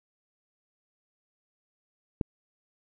click, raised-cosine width 3 ms, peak -14 dBFS, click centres 2.212 s, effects none

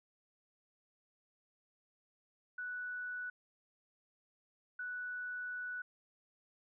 sine tone bursts at uneven times, 1480 Hz, F#6, in tune, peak -39 dBFS, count 2, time 2.58-3.3 / 4.79-5.82 s, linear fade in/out 5 ms, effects none

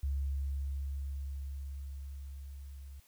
sine tone with level ramp, 69.1 Hz, C#2, 5 cents flat, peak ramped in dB -30 to -45 dBFS, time 0.03-3 s, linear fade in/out 5 ms, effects white hiss -66 dBFS RMS until 3.07 s

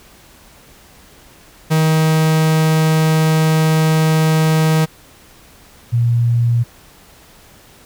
45% pulse / sine tone pair in turn, 158 / 118.37 Hz, D#3 / A#2, +27 / +27 cents, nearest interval perfect fourth, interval 500 cents, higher first, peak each -11 dBFS, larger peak neither, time 1.7-4.86 / 5.92-6.64 s, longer first, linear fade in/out 20 ms, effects pink hiss -45 dBFS RMS until 7.85 s

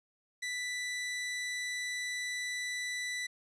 sawtooth tone, 1980 Hz, B6, 4 cents sharp, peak -31 dBFS, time 0.42-3.27 s, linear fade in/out 10 ms, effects resampled to 22050 Hz + 11-bit

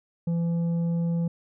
sine tone with tanh clipping, 168.9 Hz, E3, 42 cents sharp, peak -24 dBFS, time 0.27-1.28 s, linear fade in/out 5 ms, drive 6 dB, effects none

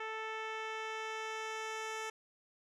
10% pulse tone with low-pass filter sweep, 440.1 Hz, A4, in tune, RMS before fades -41 dBFS, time 0-2.1 s, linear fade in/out 5 ms, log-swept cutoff 2600 to 7800 Hz, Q 0.9, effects none

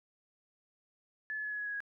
sine tone with pitch steps, 1726 / 1714.1 / 1702.2 / 1690.5 / 1678.8 / 1667.2 / 1655.7 Hz, A6 / A6 / G#6 / G#6 / G#6 / G#6 / G#6, -34 / -46 / +42 / +30 / +18 / +6 / -6 cents, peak -35 dBFS, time 1.3-1.804 s, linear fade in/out 0 ms, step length 72 ms, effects none

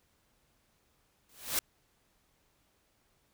white noise with exponential growth, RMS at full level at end -27 dBFS, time 1.29-1.59 s, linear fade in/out 2 ms, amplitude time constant 65 ms, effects pink hiss -72 dBFS RMS until 3.33 s

